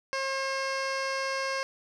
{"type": "tone with low-pass filter", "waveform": "15% pulse", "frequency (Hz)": 537, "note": "C5", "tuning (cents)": 45, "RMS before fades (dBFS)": -31, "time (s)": [0.13, 1.63], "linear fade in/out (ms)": 0, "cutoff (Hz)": 5100, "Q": 1.6, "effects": []}